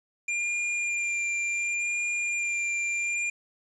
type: tone with vibrato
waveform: square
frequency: 2395 Hz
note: D7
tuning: 33 cents sharp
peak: -27 dBFS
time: 0.28-3.3 s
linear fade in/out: 5 ms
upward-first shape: sine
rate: 0.7 Hz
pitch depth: 13 cents each way
effects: resampled to 24000 Hz + 9-bit